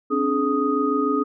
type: tone cluster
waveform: sine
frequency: 265.6 / 292.4 / 424 / 1245 Hz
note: C4 / D4 / G#4 / D#6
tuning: +26 / -7 / +36 / +1 cents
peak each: -24 dBFS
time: 0.1-1.24 s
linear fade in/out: 20 ms
effects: none